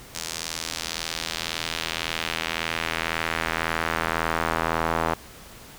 square tone with band-pass filter sweep, 40.93 Hz, E1, 12 cents flat, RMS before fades -28 dBFS, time 0.15-5.14 s, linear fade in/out 0 ms, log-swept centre 6600 to 990 Hz, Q 1.2, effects pink hiss -45 dBFS RMS until 5.78 s

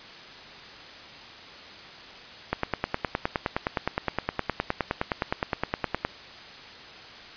click train, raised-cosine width 0.5 ms, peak -9 dBFS, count 35, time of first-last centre 2.53-6.05 s, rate 9.66 Hz, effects white hiss -44 dBFS RMS until 7.36 s + resampled to 11025 Hz

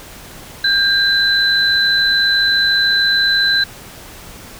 sine tone pair together, 1595 / 4023 Hz, G6 / B7, +30 / +31 cents, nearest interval octave + major third, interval 1601 cents, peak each -14 dBFS, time 0.64-3.64 s, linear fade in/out 5 ms, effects pink hiss -36 dBFS RMS until 4.59 s

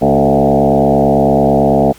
sine tone with frequency modulation, 444.7 Hz, A4, 18 cents sharp, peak -7 dBFS, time 0.01-1.93 s, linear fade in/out 20 ms, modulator 69 Hz, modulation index 4.4, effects pink hiss -41 dBFS RMS until 1.98 s

